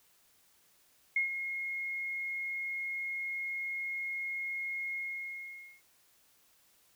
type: tone with ADSR envelope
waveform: sine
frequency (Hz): 2153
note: C7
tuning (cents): +49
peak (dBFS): -25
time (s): 1.16-5.82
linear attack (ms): 4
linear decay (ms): 120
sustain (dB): -9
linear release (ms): 870
effects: white hiss -67 dBFS RMS until 6.95 s